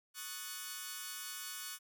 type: chord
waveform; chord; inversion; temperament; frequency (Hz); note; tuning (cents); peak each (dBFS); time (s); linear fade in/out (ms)
5% pulse; D# half-diminished seventh; third; equal with one note detuned; 1108.7 / 1250.3 / 1480 / 1760; C#6 / D#6 / F#6 / A6; 0 / +8 / 0 / 0; -37 / -39 / -34 / -39; 0.14-1.79; 50
effects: none